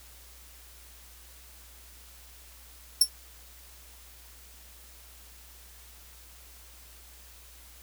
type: tone with exponential decay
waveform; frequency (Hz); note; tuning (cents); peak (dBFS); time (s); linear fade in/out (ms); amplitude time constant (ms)
20% pulse; 5440; F8; -46; -8; 3.01-3.09; 5; 16
effects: added 60 Hz sine -53 dBFS peak until 7.82 s + white hiss -53 dBFS RMS until 7.82 s